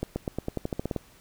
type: accelerating click train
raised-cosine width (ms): 2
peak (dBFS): -15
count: 12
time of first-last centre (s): 0.03-0.963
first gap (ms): 130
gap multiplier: 0.91
effects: pink hiss -56 dBFS RMS until 1.2 s